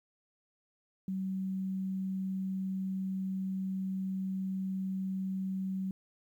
sine tone, 190.2 Hz, F#3, 48 cents sharp, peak -32 dBFS, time 1.08-5.91 s, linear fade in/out 2 ms, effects 11-bit

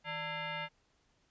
sine tone with frequency modulation, 587.3 Hz, D5, in tune, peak -36 dBFS, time 0.04-0.69 s, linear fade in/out 50 ms, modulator 746 Hz, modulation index 3.2, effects pink hiss -73 dBFS RMS until 1.3 s + resampled to 16000 Hz

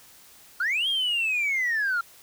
sine linear two-way sweep, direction up then down, 1357 to 3272 to 1357 Hz, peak -21 dBFS, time 0.6-2.01 s, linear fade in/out 5 ms, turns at 0.88 s, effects tanh soft clip ceiling -20 dBFS + white hiss -52 dBFS RMS until 2.22 s

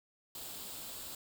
white noise with comb filter, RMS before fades -45 dBFS, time 0.35-1.15 s, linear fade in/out 2 ms, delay 0.25 ms, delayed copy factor +0.5, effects none

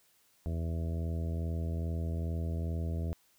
harmonic tone, 82.41 Hz, E2, in tune, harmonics 1 / 2 / 3 / 4 / 5 / 6 / 7 / 8, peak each -32 / -39 / -45 / -48 / -49 / -51 / -53 / -50 dBFS, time 0.46-3.13 s, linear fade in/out 0 ms, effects white hiss -68 dBFS RMS until 3.38 s

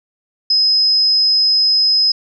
sine tone, 5080 Hz, D#8, 35 cents sharp, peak -10 dBFS, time 0.5-2.12 s, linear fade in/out 5 ms, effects none

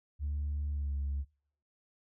sine tone with pitch glide, 73 to 69.99 Hz, D2 to C#2, -10 to +17 cents, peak -30 dBFS, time 0.19-1.25 s, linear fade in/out 50 ms, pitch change -73 cents, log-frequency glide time 0.71-0.94 s, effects noise-tail reverb RT60 0.6 s tail -24 dB re dry + tanh soft clip ceiling -29 dBFS

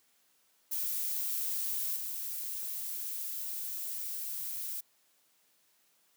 violet noise with level steps, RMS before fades -34 / -38 dBFS, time 0.71-4.81 s, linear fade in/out 10 ms, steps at 1.96 s, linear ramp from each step 2 ms, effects white hiss -70 dBFS RMS until 6.16 s + high-pass 150 Hz 12 dB/octave

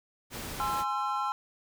pink noise, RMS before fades -39 dBFS, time 0.3-0.85 s, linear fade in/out 50 ms
triangle chord, Ab augmented, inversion none, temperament equal with one note detuned, 830.6 / 1046.5 / 1343.9 Hz, Ab5 / C6 / E6, 0 / 0 / +33 cents, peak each -31 dBFS, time 0.6-1.32 s, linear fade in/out 0 ms
effects none

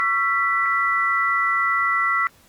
sine tone cluster, 1121 / 1349 / 1974 Hz, C#6 / E6 / B6, +19 / +40 / -1 cents, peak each -25 / -21 / -21 dBFS, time 0-2.27 s, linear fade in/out 0 ms, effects pink hiss -54 dBFS RMS until 2.48 s + Opus 24 kbps

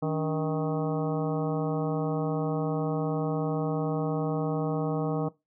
harmonic tone with a mistuned harmonic, 157.1 Hz, D#3, 17 cents sharp, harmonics 1 / 2 / 3 / 4 / 5 / 6 / 7 / 8, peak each -29 / -31 / -32 / -37 / -37 / -46 / -42 / -44 dBFS, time 0.02-5.29 s, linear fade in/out 10 ms, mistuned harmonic 2, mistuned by -130 cents, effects noise-tail reverb RT60 0.2 s tail -19 dB re dry

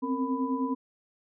sine tone cluster, 256.1 / 265.9 / 461.9 / 995 Hz, C4 / C4 / A#4 / B5, -37 / +28 / -16 / +13 cents, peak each -32 / -29 / -37 / -34 dBFS, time 0.02-0.75 s, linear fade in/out 20 ms, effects none

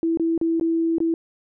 sine tone with dropouts, 329.6 Hz, E4, in tune, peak -18 dBFS, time 0.03-1.14 s, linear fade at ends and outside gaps 1 ms, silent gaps 0.173-0.197 / 0.378-0.413 / 0.598-0.611 / 0.983-1.003 s, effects none

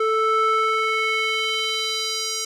square tone with band-pass filter sweep, 440 Hz, A4, in tune, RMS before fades -22 dBFS, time 0-2.45 s, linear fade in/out 5 ms, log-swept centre 940 to 6000 Hz, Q 2.2, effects none

